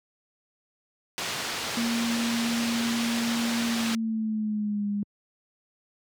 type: low-pass noise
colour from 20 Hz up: white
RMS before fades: -32 dBFS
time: 1.18-3.95 s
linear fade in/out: 0 ms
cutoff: 4800 Hz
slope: 12 dB/octave
type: tone with pitch glide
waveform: sine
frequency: 233.1 to 204.1 Hz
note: A#3 to G#3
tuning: 0 to -30 cents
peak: -25 dBFS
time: 1.77-5.03 s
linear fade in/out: 2 ms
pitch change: -230 cents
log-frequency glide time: 3.68-4.87 s
effects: high-pass 100 Hz 12 dB/octave